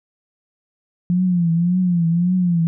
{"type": "tone with vibrato", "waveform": "sine", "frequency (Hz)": 174.61, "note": "F3", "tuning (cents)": 0, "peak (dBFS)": -14, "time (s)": [1.1, 2.67], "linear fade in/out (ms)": 0, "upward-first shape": "triangle", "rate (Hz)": 1.8, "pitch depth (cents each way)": 110, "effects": []}